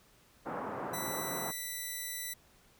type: band-pass noise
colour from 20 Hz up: white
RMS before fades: -39 dBFS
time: 0.45-1.52 s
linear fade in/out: 20 ms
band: 120 to 1200 Hz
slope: 24 dB/octave
type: tone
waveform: 5% pulse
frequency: 1980 Hz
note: B6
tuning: 4 cents sharp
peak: -27 dBFS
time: 0.93-2.34 s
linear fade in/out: 10 ms
effects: pink hiss -64 dBFS RMS until 2.79 s